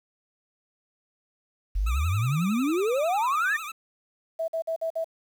sine exponential sweep, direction up, 43.65 to 1869 Hz, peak -22 dBFS, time 1.75-3.57 s, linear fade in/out 10 ms
25% pulse tone with vibrato, 1244.5 Hz, D#6, in tune, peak -30 dBFS, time 1.86-3.72 s, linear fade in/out 10 ms, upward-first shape triangle, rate 11 Hz, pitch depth 140 cents each way
sine tone bursts, 653 Hz, E5, 17 cents flat, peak -25 dBFS, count 5, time 4.39-5.045 s, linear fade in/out 10 ms, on 91 ms, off 50 ms
effects 9-bit

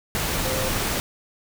sine tone in noise, 523.3 Hz, C5, in tune, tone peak -28 dBFS, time 0.45-0.69 s, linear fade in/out 0 ms, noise pink, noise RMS -25 dBFS, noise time 0.15-1 s, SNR -6 dB, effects none

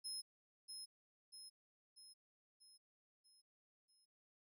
30% pulse tone with echo, 5150 Hz, E8, 41 cents flat, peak -40 dBFS, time 0.04-0.22 s, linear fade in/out 20 ms, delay 640 ms, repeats 6, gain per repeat -5 dB, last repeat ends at 4.06 s, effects none

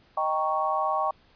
sine chord, Eb dominant seventh, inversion none, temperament equal, 622.3 / 784 / 932.3 / 1108.7 Hz, Eb5 / G5 / Bb5 / Db6, 0 / 0 / 0 / 0 cents, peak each -30 / -28 / -32 / -27 dBFS, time 0.17-1.11 s, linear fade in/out 5 ms, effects pink hiss -60 dBFS RMS until 1.35 s + resampled to 11025 Hz

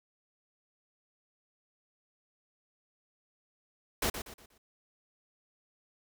pink noise with echo, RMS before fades -30 dBFS, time 4.02-4.1 s, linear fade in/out 5 ms, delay 120 ms, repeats 4, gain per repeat -9 dB, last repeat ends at 4.58 s, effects none

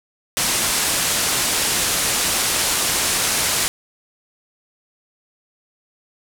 white low-pass noise, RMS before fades -20 dBFS, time 0.37-3.68 s, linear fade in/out 0 ms, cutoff 11000 Hz, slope 24 dB/octave, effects none

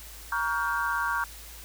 sine chord, G half-diminished seventh, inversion first, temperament just, 940.8 / 1128.9 / 1411.2 / 1568 Hz, Bb5 / Db6 / F6 / G6, +16 / +31 / +18 / 0 cents, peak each -31 dBFS, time 0.32-1.24 s, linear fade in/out 2 ms, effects added 55 Hz sine -46 dBFS peak until 1.64 s + white hiss -46 dBFS RMS until 1.64 s

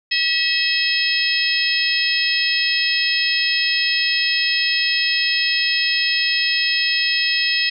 harmonic tone with a mistuned harmonic, 645 Hz, E5, 38 cents flat, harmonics 3 / 4 / 5 / 6 / 7 / 8, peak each -23 / -21 / -25 / -27 / -26 / -22 dBFS, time 0.11-7.7 s, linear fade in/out 10 ms, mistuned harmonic 7, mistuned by -65 cents, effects none

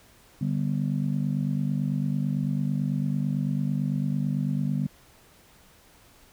sine chord, G major, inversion second, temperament just, 147 / 196 / 245 Hz, D3 / G3 / B3, +2 / 0 / -14 cents, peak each -26 / -28 / -30 dBFS, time 0.41-4.87 s, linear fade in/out 5 ms, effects tanh soft clip ceiling -15 dBFS + pink hiss -56 dBFS RMS until 6.32 s

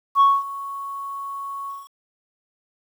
sine tone with ADSR envelope, 1108.7 Hz, C#6, in tune, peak -8 dBFS, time 0.15-1.89 s, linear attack 57 ms, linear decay 220 ms, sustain -20 dB, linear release 200 ms, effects tanh soft clip ceiling -9 dBFS + 8-bit

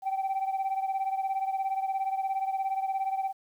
sine beating tone pair, 770 / 787 Hz, G5 / G5, -31 / +7 cents, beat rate 17 Hz, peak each -27 / -31 dBFS, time 0.02-3.33 s, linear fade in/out 50 ms, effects tanh soft clip ceiling -24 dBFS + 10-bit

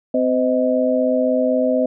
sine tone cluster, 257.3 / 512 / 628 Hz, C4 / C5 / D#5, -29 / -38 / +16 cents, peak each -19 dBFS, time 0.14-1.86 s, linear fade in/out 5 ms, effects none

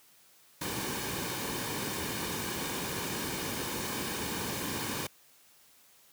pink noise with comb filter, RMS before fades -35 dBFS, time 0.61-5.07 s, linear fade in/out 5 ms, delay 1.5 ms, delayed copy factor -0.5, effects white hiss -61 dBFS RMS until 6.12 s + high-pass 80 Hz 12 dB/octave

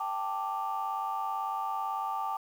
sine chord, G suspended second, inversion none, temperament just, 784 / 882 / 1176 Hz, G5 / A5 / D6, 0 / +4 / +2 cents, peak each -34 dBFS, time 0-2.37 s, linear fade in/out 5 ms, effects tanh soft clip ceiling -24 dBFS + 9-bit

